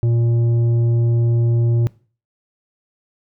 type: tone with tanh clipping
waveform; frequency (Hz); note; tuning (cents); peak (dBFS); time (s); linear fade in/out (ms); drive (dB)
triangle; 117.3; A#2; +11; -15; 0.03-1.87; 0; 12
effects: noise-tail reverb RT60 0.4 s tail -21 dB re dry